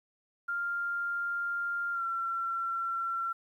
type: tone with pitch glide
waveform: sine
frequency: 1396.9 to 1357.9 Hz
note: F6 to F6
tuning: 0 to -49 cents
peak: -30 dBFS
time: 0.48-3.33 s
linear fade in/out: 10 ms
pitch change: -49 cents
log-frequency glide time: 1.92-2.04 s
effects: 11-bit